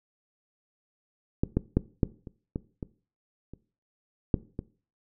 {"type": "clicks", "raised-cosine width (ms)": 3, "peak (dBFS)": [-11, -10, -8, -8, -27, -17, -21, -29, -8, -19], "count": 10, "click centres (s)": [1.435, 1.57, 1.77, 2.032, 2.272, 2.559, 2.828, 3.536, 4.342, 4.591], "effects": ["noise-tail reverb RT60 0.4 s tail -19 dB re dry"]}